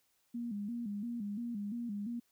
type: tone with vibrato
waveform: sine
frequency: 220 Hz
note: A3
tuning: in tune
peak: -36 dBFS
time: 0.34-2.2 s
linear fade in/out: 10 ms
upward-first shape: square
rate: 2.9 Hz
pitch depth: 130 cents each way
effects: white hiss -75 dBFS RMS until 2.31 s

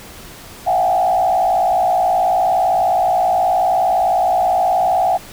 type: tone with frequency modulation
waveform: sine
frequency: 740 Hz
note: F#5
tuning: in tune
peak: -12 dBFS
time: 0.66-5.18 s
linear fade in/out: 20 ms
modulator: 59.2 Hz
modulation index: 1.2
effects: pink hiss -37 dBFS RMS until 5.32 s

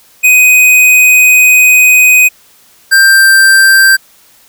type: tone pair in turn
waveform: square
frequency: 2500 / 1574.9 Hz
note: D#7 / G6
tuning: +8 / +8 cents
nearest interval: minor sixth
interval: 800 cents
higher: first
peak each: -3 dBFS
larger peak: neither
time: 0.23-2.29 / 2.91-3.97 s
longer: first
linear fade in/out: 20 ms
effects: white hiss -44 dBFS RMS until 4.48 s

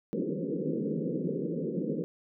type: band-pass noise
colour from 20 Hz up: pink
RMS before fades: -32 dBFS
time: 0.13-2.04 s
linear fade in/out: 0 ms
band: 150 to 520 Hz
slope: 96 dB/octave
effects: none

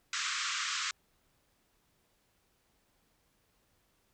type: band-pass noise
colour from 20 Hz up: pink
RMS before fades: -35 dBFS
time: 0.13-0.91 s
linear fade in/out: 2 ms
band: 1100 to 7700 Hz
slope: 96 dB/octave
effects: pink hiss -73 dBFS RMS until 4.13 s

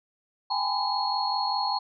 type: tone cluster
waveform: sine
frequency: 797 / 842 / 1009 / 4310 Hz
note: G5 / G#5 / B5 / C#8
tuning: +28 / +24 / +37 / -49 cents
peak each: -30 dBFS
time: 0.5-1.79 s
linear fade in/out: 10 ms
effects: none

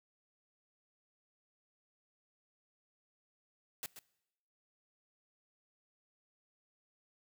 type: noise with echo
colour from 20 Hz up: white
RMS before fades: -41 dBFS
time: 3.83-3.86 s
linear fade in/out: 0 ms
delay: 130 ms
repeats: 1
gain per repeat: -10 dB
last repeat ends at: 3.99 s
effects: noise-tail reverb RT60 0.9 s tail -22 dB re dry

